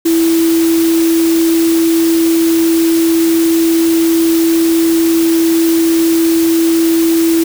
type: tone in noise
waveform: sine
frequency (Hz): 330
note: E4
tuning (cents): +2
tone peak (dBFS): -8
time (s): 0.05-7.44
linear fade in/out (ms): 10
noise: white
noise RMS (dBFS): -22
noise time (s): 0.05-7.44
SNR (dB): +11
effects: none